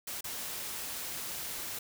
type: noise with dropouts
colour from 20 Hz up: white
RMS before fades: -39 dBFS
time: 0.07-1.79 s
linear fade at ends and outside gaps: 5 ms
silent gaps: 0.209-0.241 s
effects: none